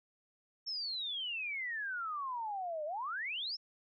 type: exponential two-way sweep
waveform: sine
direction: down then up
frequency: 5480 to 587.3 to 5480 Hz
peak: -36 dBFS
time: 0.66-3.57 s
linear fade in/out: 20 ms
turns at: 2.85 s
effects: none